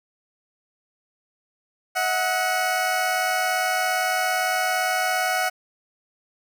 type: tone pair together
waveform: 20% pulse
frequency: 640 / 737.6 Hz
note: D#5 / F#5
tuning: +49 / -6 cents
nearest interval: major second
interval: 245 cents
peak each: -23 / -17 dBFS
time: 1.95-5.5 s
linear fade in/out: 20 ms
effects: none